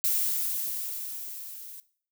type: noise with level ramp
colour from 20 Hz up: violet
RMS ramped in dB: -25 to -44 dBFS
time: 0.04-1.8 s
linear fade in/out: 0 ms
effects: noise-tail reverb RT60 0.5 s tail -18 dB re dry